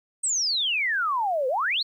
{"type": "exponential two-way sweep", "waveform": "sine", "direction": "down then up", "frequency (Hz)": [8490, 493.9, 4555], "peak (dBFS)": -22, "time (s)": [0.23, 1.83], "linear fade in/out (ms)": 10, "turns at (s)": 1.48, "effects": ["10-bit"]}